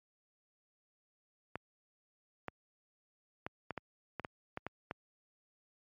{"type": "clicks", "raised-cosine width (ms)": 0.5, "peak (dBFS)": -23, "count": 10, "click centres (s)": [1.556, 2.483, 3.465, 3.707, 3.777, 4.197, 4.248, 4.574, 4.666, 4.911], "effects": ["high-pass 80 Hz 12 dB/octave", "MP3 48 kbps"]}